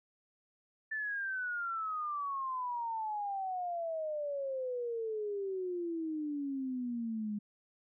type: exponential sweep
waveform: sine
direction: down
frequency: 1771 to 205.2 Hz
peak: -34 dBFS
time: 0.91-7.39 s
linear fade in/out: 10 ms
effects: none